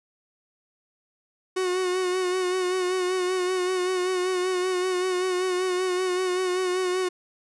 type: tone with vibrato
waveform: 45% pulse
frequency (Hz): 366.9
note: F#4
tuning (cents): -15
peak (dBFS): -23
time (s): 1.56-7.09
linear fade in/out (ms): 10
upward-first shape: sine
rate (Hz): 5.2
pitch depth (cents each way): 37
effects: resampled to 24000 Hz